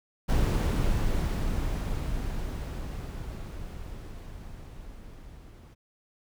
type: noise with level ramp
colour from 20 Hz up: brown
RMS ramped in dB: -23 to -48 dBFS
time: 0.28-5.75 s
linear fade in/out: 20 ms
effects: none